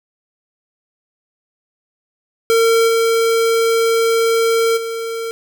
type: tone with level steps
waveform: square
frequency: 456.2 Hz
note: A#4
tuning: 37 cents flat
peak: -11 / -13 / -22 dBFS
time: 2.5-5.31 s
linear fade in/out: 0 ms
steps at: 2.87 / 4.76 s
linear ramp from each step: 20 ms
effects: none